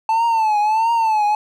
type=tone with vibrato; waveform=triangle; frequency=880 Hz; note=A5; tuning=in tune; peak=-12 dBFS; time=0.09-1.35 s; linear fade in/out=2 ms; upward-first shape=triangle; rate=1.5 Hz; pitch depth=110 cents each way; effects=none